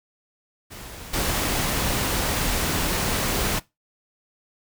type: noise with level steps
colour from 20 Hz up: pink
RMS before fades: -39 / -24 dBFS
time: 0.7-3.6 s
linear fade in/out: 20 ms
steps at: 1.13 s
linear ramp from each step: 10 ms
effects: noise-tail reverb RT60 0.2 s tail -20 dB re dry